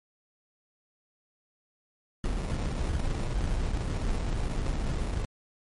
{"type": "noise with sample-and-hold", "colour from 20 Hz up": "brown", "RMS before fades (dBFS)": -29, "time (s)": [2.24, 5.25], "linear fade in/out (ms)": 2, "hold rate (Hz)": 1575, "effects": ["MP3 48 kbps"]}